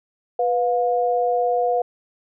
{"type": "tone pair together", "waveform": "sine", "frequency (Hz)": [493.9, 710.6], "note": ["B4", "F5"], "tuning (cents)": [0, 30], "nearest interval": "tritone", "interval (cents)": 630, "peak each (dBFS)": -20, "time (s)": [0.39, 1.82], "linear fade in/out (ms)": 5, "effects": []}